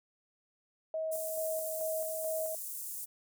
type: tone with tremolo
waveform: sine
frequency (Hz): 637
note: D#5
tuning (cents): +41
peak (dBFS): -32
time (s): 0.94-2.55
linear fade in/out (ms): 2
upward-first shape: square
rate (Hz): 2.3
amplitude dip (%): 35
type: high-pass noise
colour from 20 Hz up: pink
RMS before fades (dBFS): -41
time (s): 1.11-3.06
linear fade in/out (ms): 20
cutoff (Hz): 8300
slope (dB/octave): 24
effects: none